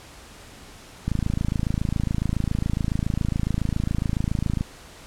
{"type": "click train", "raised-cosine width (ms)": 5, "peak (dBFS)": -11, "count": 97, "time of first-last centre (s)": [1.08, 4.609], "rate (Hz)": 27.2, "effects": ["pink hiss -45 dBFS RMS until 5.06 s", "low-pass 10000 Hz 12 dB/octave"]}